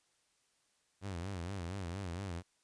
sawtooth tone with vibrato, 91.7 Hz, F#2, 15 cents flat, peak -35 dBFS, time 1.01-2.43 s, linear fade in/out 50 ms, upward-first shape sine, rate 4.3 Hz, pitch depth 160 cents each way, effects white hiss -75 dBFS RMS until 2.63 s + resampled to 22050 Hz

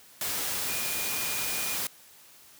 sine tone in noise, 2438 Hz, D#7, 36 cents flat, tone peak -38 dBFS, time 0.68-1.76 s, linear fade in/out 2 ms, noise white, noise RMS -31 dBFS, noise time 0.21-1.87 s, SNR -10 dB, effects white hiss -54 dBFS RMS until 2.59 s + high-pass 60 Hz 12 dB/octave

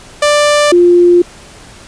sawtooth / sine tone pair in turn, 590 / 350.8 Hz, D5 / F4, +8 / +8 cents, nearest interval major sixth, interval 900 cents, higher first, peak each -3 dBFS, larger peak neither, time 0.22-0.72 / 0.72-1.22 s, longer neither, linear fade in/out 5 ms, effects pink hiss -36 dBFS RMS until 1.87 s + resampled to 22050 Hz

